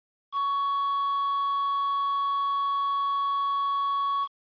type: tone with quantisation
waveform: triangle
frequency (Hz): 1117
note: C#6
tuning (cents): +13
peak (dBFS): -22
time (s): 0.32-4.28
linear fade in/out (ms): 50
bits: 7
effects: resampled to 11025 Hz